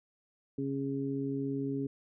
harmonic tone, 137.4 Hz, C#3, 15 cents flat, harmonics 1 / 2 / 3, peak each -38 / -33 / -38 dBFS, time 0.58-1.87 s, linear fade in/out 5 ms, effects none

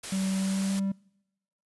white noise, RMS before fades -37 dBFS, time 0.03-0.8 s, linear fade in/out 10 ms
triangle tone with pitch glide, 191.6 to 195.29 Hz, G3 to G3, -39 to -6 cents, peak -24 dBFS, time 0.12-0.92 s, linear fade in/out 5 ms, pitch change +33 cents, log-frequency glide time 0.37-0.78 s
effects noise-tail reverb RT60 0.9 s tail -26 dB re dry + resampled to 24000 Hz

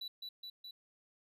triangle tone with echo, 3951 Hz, B7, in tune, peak -39 dBFS, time 0.01-0.08 s, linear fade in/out 5 ms, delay 210 ms, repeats 3, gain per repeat -2 dB, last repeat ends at 0.71 s, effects none

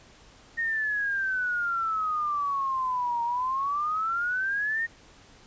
sine exponential two-way sweep, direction down then up, 1860 to 932.3 to 1860 Hz, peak -25 dBFS, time 0.57-4.87 s, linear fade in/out 20 ms, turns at 3.23 s, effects pink hiss -54 dBFS RMS until 5.46 s + resampled to 16000 Hz

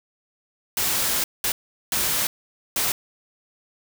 white noise bursts at uneven times, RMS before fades -23 dBFS, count 4, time 0.77-1.24 / 1.44-1.52 / 1.92-2.27 / 2.76-2.92 s, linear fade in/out 2 ms, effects none

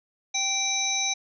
harmonic tone with a mistuned harmonic, 781 Hz, G5, 7 cents flat, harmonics 1 / 3 / 5 / 7 / 8, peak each -34 / -30 / -29 / -37 / -27 dBFS, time 0.34-1.14 s, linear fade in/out 10 ms, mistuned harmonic 8, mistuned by -46 cents, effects none

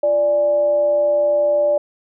sine tone with frequency modulation, 587.3 Hz, D5, in tune, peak -13 dBFS, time 0.03-1.78 s, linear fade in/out 5 ms, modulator 243 Hz, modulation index 0.23, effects none

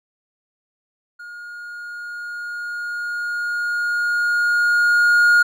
triangle tone with level ramp, 1429 Hz, F6, 39 cents sharp, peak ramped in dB -32 to -8 dBFS, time 1.19-5.43 s, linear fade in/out 10 ms, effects none

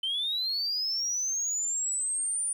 sine linear sweep, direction up, 3056 to 9397 Hz, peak -26 dBFS, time 0.03-2.53 s, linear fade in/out 5 ms, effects tanh soft clip ceiling -24 dBFS + 10-bit

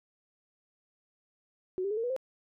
sine tone with pitch steps, 370.3 / 396.9 / 425.4 / 455.9 / 488.6 / 523.7 Hz, F#4 / G4 / G#4 / A#4 / B4 / C5, +1 / +22 / +42 / -39 / -19 / +1 cents, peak -29 dBFS, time 1.78-2.164 s, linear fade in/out 0 ms, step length 64 ms, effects none

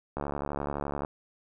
click train, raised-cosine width 1 ms, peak -18 dBFS, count 64, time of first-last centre 0.17-1.049 s, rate 71.7 Hz, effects none

